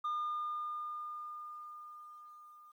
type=tone with level ramp; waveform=sine; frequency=1212 Hz; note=D#6; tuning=46 cents flat; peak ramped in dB=-30 to -55 dBFS; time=0.04-2.72 s; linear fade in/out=10 ms; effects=tanh soft clip ceiling -32 dBFS + 12-bit

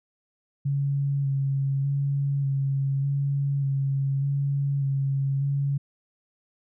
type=tone with vibrato; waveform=sine; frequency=138.59 Hz; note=C#3; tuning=in tune; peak=-22 dBFS; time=0.65-5.78 s; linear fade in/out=10 ms; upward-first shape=square; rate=0.84 Hz; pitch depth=18 cents each way; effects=none

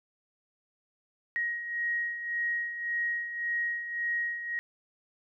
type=beating tone pair; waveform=sine; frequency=1886 / 1887.8 Hz; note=A#6 / A#6; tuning=+20 / +21 cents; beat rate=1.8 Hz; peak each=-37 / -30 dBFS; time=1.36-4.59 s; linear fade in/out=0 ms; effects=none

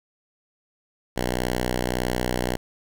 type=tone; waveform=5% pulse; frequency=61.74 Hz; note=B1; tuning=in tune; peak=-12 dBFS; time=1.16-2.57 s; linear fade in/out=10 ms; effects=none

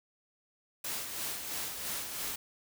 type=noise with tremolo; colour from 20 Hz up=white; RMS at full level=-36 dBFS; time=0.84-2.36 s; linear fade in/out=5 ms; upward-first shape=sine; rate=3 Hz; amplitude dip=45%; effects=none

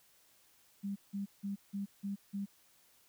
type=tone bursts; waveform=sine; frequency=199.4 Hz; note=G3; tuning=30 cents sharp; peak=-35 dBFS; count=6; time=0.83-2.46 s; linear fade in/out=20 ms; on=130 ms; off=170 ms; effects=white hiss -67 dBFS RMS until 3.08 s

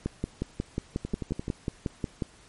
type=two click trains; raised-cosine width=3 ms; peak=-15 / -19 dBFS; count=13 / 6; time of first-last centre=0.06-2.222 / 1.05-1.481 s; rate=5.55 / 11.6 Hz; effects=pink hiss -55 dBFS RMS until 2.48 s + MP3 48 kbps

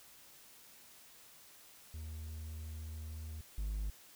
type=tone pair in turn; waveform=triangle; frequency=78.6 / 51.57 Hz; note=D#2 / G#1; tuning=+18 / -11 cents; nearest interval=perfect fifth; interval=729 cents; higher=first; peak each=-40 / -33 dBFS; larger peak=second; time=1.94-3.41 / 3.58-3.9 s; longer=first; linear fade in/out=0 ms; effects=white hiss -59 dBFS RMS until 4.15 s

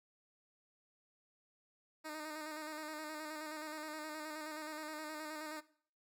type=tone with vibrato; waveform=10% pulse; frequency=307.8 Hz; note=D#4; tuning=19 cents flat; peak=-35 dBFS; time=2.04-5.61 s; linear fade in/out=20 ms; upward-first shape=square; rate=9.5 Hz; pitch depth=31 cents each way; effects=noise-tail reverb RT60 0.5 s tail -18 dB re dry

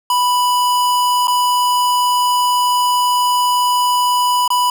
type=tone with dropouts; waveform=square; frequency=987.8 Hz; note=B5; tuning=in tune; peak=-13 dBFS; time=0.1-4.7 s; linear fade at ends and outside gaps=2 ms; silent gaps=1.272-1.28 / 4.478-4.503 s; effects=none

